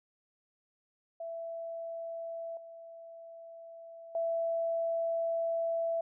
sine tone with level steps, 665 Hz, E5, 15 cents sharp, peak -37 / -46 / -29 dBFS, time 1.2-6.01 s, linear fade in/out 5 ms, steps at 2.57 / 4.15 s, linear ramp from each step 2 ms, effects none

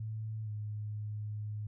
sine tone with pitch glide, 109.4 to 105.67 Hz, A2 to G#2, -9 to +30 cents, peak -36 dBFS, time 0-1.67 s, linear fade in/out 5 ms, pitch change -61 cents, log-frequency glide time 0.44-0.49 s, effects none

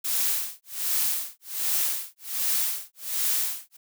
blue noise with tremolo, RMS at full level -24 dBFS, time 0.04-3.77 s, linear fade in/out 10 ms, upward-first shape sine, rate 1.3 Hz, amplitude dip 100%, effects none

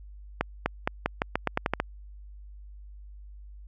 accelerating click train, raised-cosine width 0.5 ms, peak -9 dBFS, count 11, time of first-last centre 0.41-1.801 s, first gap 250 ms, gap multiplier 0.86, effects added 50 Hz sine -43 dBFS peak until 3.67 s

